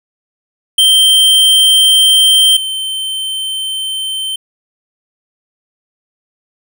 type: tone pair in turn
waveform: square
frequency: 3136 / 3100 Hz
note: G7 / G7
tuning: 0 / -20 cents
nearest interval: unison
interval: 20 cents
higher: first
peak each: -6 / -17 dBFS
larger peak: first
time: 0.78-2.57 / 2.57-4.36 s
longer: neither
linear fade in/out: 5 ms
effects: none